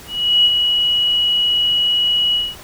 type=tone with ADSR envelope; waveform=sine; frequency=2919 Hz; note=F#7; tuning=24 cents flat; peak=-8 dBFS; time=0.07-2.56 s; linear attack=380 ms; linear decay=42 ms; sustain=-5 dB; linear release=220 ms; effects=pink hiss -38 dBFS RMS until 2.63 s